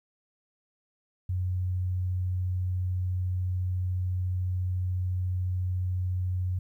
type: tone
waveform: sine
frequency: 91.4 Hz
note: F#2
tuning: 21 cents flat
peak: -26 dBFS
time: 1.29-6.59 s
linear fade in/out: 5 ms
effects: 11-bit